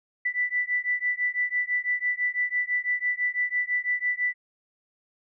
sine beating tone pair, 1975 / 1981 Hz, B6 / B6, 0 / +5 cents, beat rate 6 Hz, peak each -27 dBFS, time 0.25-4.34 s, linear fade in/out 10 ms, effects none

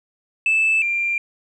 sine tone pair in turn, 2630 / 2380 Hz, E7 / D7, -5 / +22 cents, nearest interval major second, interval 173 cents, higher first, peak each -13 / -18 dBFS, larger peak first, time 0.46-0.82 / 0.82-1.18 s, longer neither, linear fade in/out 2 ms, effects tanh soft clip ceiling -12 dBFS

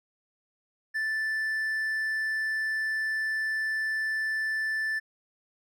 triangle tone, 1760 Hz, A6, in tune, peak -25 dBFS, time 0.94-5 s, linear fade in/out 20 ms, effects none

